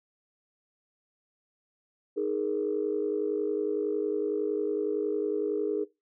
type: chord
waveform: sine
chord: D# suspended fourth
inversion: none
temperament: equal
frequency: 311.1 / 415.3 / 466.2 Hz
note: D#4 / G#4 / A#4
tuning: 0 / 0 / 0 cents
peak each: -33 / -28 / -32 dBFS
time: 2.16-5.85 s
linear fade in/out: 20 ms
effects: noise-tail reverb RT60 0.2 s tail -19 dB re dry + tanh soft clip ceiling -17 dBFS